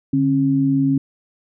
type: tone pair together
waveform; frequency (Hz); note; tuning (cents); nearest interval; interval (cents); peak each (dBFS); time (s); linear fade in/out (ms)
sine; 145.2 / 271.8; D3 / C#4; -19 / -34; major seventh; 1085; -20 / -15; 0.13-0.98; 5
effects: none

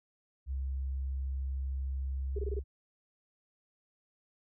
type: tone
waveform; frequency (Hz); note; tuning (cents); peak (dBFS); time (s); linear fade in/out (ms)
sine; 66.8; C2; +36; -32; 0.46-2.64; 50
type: tone bursts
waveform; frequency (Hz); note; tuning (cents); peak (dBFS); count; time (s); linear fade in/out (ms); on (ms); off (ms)
sine; 402.8; G4; +47; -34; 5; 2.36-2.593; 5; 29; 22
effects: none

